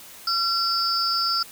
sine tone cluster, 1360 / 4693 / 5160 Hz, F6 / D8 / E8, -46 / -2 / -38 cents, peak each -25 dBFS, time 0.27-1.43 s, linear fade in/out 5 ms, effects white hiss -44 dBFS RMS until 1.51 s

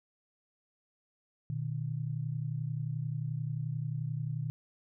sine tone pair together, 120.72 / 152.1 Hz, B2 / D#3, -39 / -39 cents, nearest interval major third, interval 400 cents, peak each -35 / -35 dBFS, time 1.5-4.5 s, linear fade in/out 0 ms, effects none

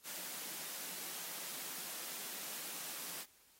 white high-pass noise, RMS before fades -45 dBFS, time 0.03-3.26 s, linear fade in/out 50 ms, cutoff 150 Hz, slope 96 dB/octave, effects white hiss -67 dBFS RMS until 3.59 s + AAC 48 kbps

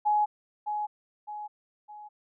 sine tone with echo, 840 Hz, G#5, 19 cents sharp, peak -21 dBFS, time 0.05-0.26 s, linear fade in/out 20 ms, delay 610 ms, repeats 3, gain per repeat -7 dB, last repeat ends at 2.09 s, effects none

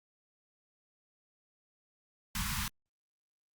pink band-stop noise, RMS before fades -35 dBFS, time 2.35-2.68 s, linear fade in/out 2 ms, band 220 to 880 Hz, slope 96 dB/octave, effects Opus 48 kbps

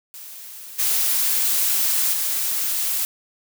blue noise with level steps, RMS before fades -38 / -20 / -23 dBFS, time 0.14-3.05 s, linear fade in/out 0 ms, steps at 0.78 / 2.12 s, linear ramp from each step 20 ms, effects none

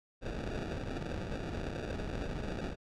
pink noise with sample-and-hold, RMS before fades -38 dBFS, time 0.21-2.76 s, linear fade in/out 50 ms, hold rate 1050 Hz, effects low-pass 5000 Hz 12 dB/octave

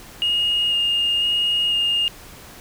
sine tone with vibrato, 2846 Hz, F7, 32 cents sharp, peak -16 dBFS, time 0.22-2.08 s, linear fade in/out 0 ms, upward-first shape square, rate 1 Hz, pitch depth 9 cents each way, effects tanh soft clip ceiling -13 dBFS + pink hiss -42 dBFS RMS until 2.6 s

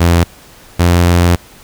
sawtooth tone pair in turn, 85.4 / 87.09 Hz, F2 / F2, -38 / -4 cents, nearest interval unison, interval 34 cents, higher second, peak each -3 dBFS, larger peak neither, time 0-0.24 / 0.79-1.36 s, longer second, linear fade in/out 10 ms, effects pink hiss -40 dBFS RMS until 1.63 s

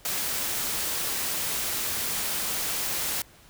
white noise, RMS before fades -29 dBFS, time 0.05-3.22 s, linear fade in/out 2 ms, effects pink hiss -54 dBFS RMS until 3.49 s

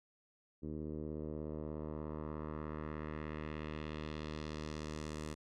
10% pulse tone with low-pass filter sweep, 76.7 Hz, D#2, 24 cents flat, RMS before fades -43 dBFS, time 0.62-5.35 s, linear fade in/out 20 ms, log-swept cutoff 330 to 8700 Hz, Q 1.4, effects none

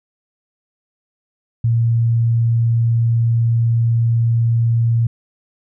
sine tone, 116 Hz, A#2, 8 cents flat, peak -12 dBFS, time 1.64-5.07 s, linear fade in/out 5 ms, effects none

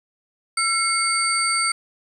sine tone cluster, 1353 / 2165 / 4611 / 8670 Hz, E6 / C#7 / D8 / C#9, +45 / -41 / -33 / -39 cents, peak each -24 dBFS, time 0.57-1.72 s, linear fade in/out 5 ms, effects 8-bit

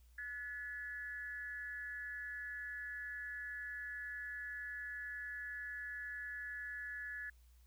sine tone with amplitude modulation, 1711 Hz, A6, 49 cents flat, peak -39 dBFS, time 0.18-7.3 s, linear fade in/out 5 ms, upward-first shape sine, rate 249 Hz, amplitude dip 70%, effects added 60 Hz sine -61 dBFS peak until 7.66 s + white hiss -75 dBFS RMS until 7.66 s

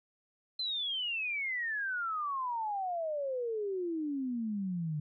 sine exponential sweep, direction down, 4127 to 146.83 Hz, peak -32 dBFS, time 0.59-5 s, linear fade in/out 5 ms, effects none

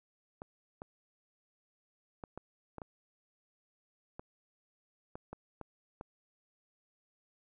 clicks, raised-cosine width 1 ms, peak -29 dBFS, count 11, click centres 0.419 / 0.819 / 2.238 / 2.376 / 2.783 / 2.818 / 4.195 / 5.155 / 5.33 / 5.613 / 6.011 s, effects none

